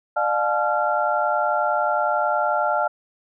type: tone cluster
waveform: sine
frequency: 601 / 712 / 860 / 1378 Hz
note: D5 / F5 / A5 / F6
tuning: +40 / +33 / -40 / -24 cents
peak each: -24 dBFS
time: 0.16-2.88 s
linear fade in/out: 10 ms
effects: none